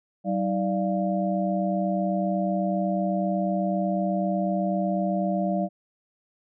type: tone cluster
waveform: sine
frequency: 190.9 / 315 / 587 / 695 Hz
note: G3 / D#4 / D5 / F5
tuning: -46 / +21 / -1 / -9 cents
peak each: -25 / -32 / -29 / -29 dBFS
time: 0.24-5.69 s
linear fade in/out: 50 ms
effects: none